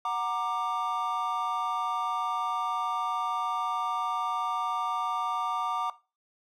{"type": "chord", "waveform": "triangle", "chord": "Gb augmented", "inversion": "none", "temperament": "equal with one note detuned", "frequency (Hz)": [740, 932.3, 1185.6], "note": ["Gb5", "Bb5", "D6"], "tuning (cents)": [0, 0, 16], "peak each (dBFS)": [-32, -31, -28], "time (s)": [0.05, 5.9], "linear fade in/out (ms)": 2, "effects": ["noise-tail reverb RT60 0.3 s tail -17 dB re dry"]}